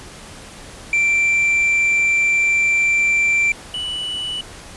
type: tone pair in turn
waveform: triangle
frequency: 2349 / 2960 Hz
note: D7 / F#7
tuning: 0 / 0 cents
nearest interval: major third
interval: 400 cents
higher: second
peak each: -12 / -21 dBFS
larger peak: first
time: 0.93-3.52 / 3.74-4.41 s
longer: first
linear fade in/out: 2 ms
effects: pink hiss -38 dBFS RMS until 4.76 s + resampled to 24000 Hz